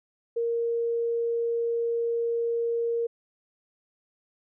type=tone; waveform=sine; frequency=466.2 Hz; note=A#4; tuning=in tune; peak=-24 dBFS; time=0.36-3.07 s; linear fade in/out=10 ms; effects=none